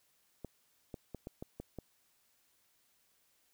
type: clicks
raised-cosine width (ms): 2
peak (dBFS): -29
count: 7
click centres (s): 0.447 / 0.942 / 1.147 / 1.271 / 1.425 / 1.6 / 1.787
effects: white hiss -73 dBFS RMS until 3.53 s